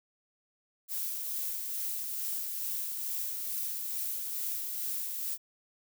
violet noise with tremolo, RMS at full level -34 dBFS, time 0.88-5.38 s, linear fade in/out 50 ms, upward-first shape sine, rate 2.3 Hz, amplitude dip 30%, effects none

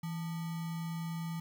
sine tone with sample-and-hold, 165.1 Hz, E3, 3 cents sharp, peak -35 dBFS, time 0.03-1.4 s, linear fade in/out 5 ms, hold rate 1050 Hz, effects none

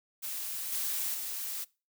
blue noise with level steps, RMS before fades -37 / -33 / -37 dBFS, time 0.22-1.65 s, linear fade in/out 20 ms, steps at 0.72 / 1.14 s, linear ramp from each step 2 ms, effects noise-tail reverb RT60 0.3 s tail -22 dB re dry

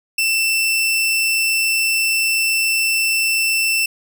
sawtooth tone, 2673 Hz, E7, 23 cents sharp, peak -12 dBFS, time 0.18-3.86 s, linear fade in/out 5 ms, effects none

